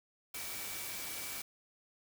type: tone in noise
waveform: sine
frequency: 2300 Hz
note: D7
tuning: 37 cents flat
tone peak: -50 dBFS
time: 0.34-1.42 s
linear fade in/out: 5 ms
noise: white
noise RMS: -42 dBFS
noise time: 0.34-1.42 s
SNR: -11 dB
effects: none